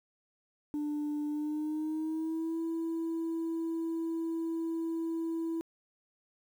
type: tone with pitch glide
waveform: sine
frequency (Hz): 296.5 to 329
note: D4 to E4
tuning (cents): +17 to -3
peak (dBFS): -29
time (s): 0.74-5.61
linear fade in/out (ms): 0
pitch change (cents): +180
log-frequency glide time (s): 1.27-2.59
effects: tanh soft clip ceiling -30 dBFS + 10-bit